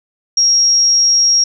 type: tone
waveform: sine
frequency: 5600 Hz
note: F8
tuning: 4 cents sharp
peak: -8 dBFS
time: 0.37-1.44 s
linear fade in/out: 5 ms
effects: none